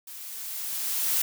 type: noise with level ramp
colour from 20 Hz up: blue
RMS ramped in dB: -42 to -24 dBFS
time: 0.07-1.22 s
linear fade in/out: 5 ms
effects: none